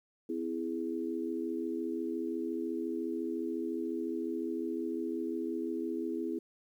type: chord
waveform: sine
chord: C augmented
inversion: none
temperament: equal with one note detuned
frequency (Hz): 255.5 / 329.6 / 415.3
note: C4 / E4 / G#4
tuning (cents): -41 / 0 / 0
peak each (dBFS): -38 / -35 / -39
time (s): 0.29-6.39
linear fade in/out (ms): 5
effects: 11-bit